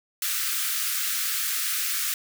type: high-pass noise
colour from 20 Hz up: white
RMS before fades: -27 dBFS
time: 0.22-2.14 s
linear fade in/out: 2 ms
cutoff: 1200 Hz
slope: 96 dB/octave
effects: none